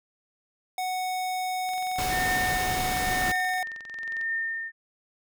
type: tone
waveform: square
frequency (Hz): 740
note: F#5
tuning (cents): 0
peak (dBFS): -28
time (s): 0.78-3.63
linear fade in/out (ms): 2
type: click train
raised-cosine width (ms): 0.2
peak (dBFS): -28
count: 57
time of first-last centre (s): 1.69-4.213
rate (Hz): 22.2
type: noise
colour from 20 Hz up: pink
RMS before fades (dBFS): -31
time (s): 1.98-3.32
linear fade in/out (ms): 5
type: tone with tremolo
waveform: sine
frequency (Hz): 1816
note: A#6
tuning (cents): -46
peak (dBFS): -25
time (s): 2.09-4.72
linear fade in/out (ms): 50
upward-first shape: triangle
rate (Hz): 1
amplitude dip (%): 85
effects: none